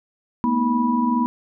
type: tone cluster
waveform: sine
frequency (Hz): 219.5 / 241.3 / 315.5 / 980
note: A3 / B3 / D#4 / B5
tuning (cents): -4 / -40 / +24 / -14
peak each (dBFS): -27 / -19 / -28 / -22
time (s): 0.44-1.26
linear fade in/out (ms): 0
effects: none